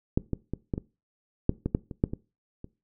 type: clicks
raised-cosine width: 3 ms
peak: -9 / -14 / -17 / -14 / -19 / -7 / -14 / -10 / -24 / -8 / -19 / -26 dBFS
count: 12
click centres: 0.175 / 0.333 / 0.536 / 0.738 / 0.779 / 1.494 / 1.66 / 1.749 / 1.912 / 2.039 / 2.135 / 2.644 s
effects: noise-tail reverb RT60 0.3 s tail -21 dB re dry